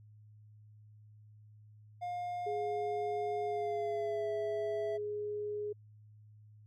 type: tone with pitch glide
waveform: triangle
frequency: 710 to 658.6 Hz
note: F5 to E5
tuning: +28 to -2 cents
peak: -34 dBFS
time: 2.01-4.98 s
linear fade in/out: 20 ms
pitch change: -130 cents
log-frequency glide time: 3.45-4.3 s
type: tone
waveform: sine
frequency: 416.9 Hz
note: G#4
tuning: 7 cents sharp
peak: -35 dBFS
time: 2.46-5.73 s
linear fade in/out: 10 ms
effects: added 106 Hz sine -55 dBFS peak until 6.66 s